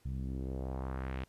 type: tone with low-pass filter sweep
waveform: sawtooth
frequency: 65.41 Hz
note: C2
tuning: in tune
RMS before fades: -38 dBFS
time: 0.05-1.24 s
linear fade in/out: 5 ms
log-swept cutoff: 140 to 2900 Hz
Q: 1.6
effects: pink hiss -69 dBFS RMS until 1.28 s + resampled to 32000 Hz